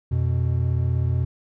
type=tone pair together; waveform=triangle; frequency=87.31 / 123.47 Hz; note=F2 / B2; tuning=0 / 0 cents; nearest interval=tritone; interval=600 cents; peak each=-20 dBFS; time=0.11-1.25 s; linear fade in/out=10 ms; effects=none